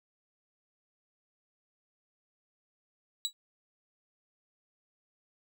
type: tone with exponential decay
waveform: 35% pulse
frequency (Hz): 3905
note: B7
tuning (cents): -20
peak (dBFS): -23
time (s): 3.25-3.33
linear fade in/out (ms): 0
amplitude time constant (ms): 16
effects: none